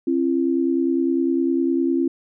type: tone pair together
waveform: sine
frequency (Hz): 268.9 / 338.8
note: C4 / E4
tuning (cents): +47 / +48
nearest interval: major third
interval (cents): 401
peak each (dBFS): -20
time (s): 0.07-2.08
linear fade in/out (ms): 5
effects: none